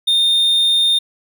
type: tone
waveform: triangle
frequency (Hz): 3644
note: A#7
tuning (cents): -40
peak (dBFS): -10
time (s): 0.07-0.99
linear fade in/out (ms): 10
effects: none